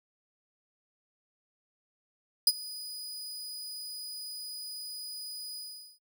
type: tone with ADSR envelope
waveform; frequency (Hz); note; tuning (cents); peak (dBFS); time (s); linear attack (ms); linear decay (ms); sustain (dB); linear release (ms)
sawtooth; 4961; D#8; -6; -14; 2.47-5.99; 3; 41; -22; 420
effects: noise-tail reverb RT60 0.1 s tail -24 dB re dry